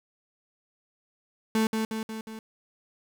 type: tone with echo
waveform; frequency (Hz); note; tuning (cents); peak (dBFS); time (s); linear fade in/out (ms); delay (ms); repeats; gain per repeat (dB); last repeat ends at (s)
35% pulse; 220.5; A3; +4; -20; 1.55-1.67; 2; 180; 4; -4; 2.39
effects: 10-bit